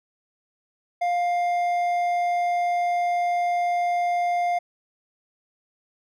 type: tone with hard clipping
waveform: triangle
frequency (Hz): 703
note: F5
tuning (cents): +11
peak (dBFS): -22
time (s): 1.01-4.59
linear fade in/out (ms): 10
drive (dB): 9
effects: none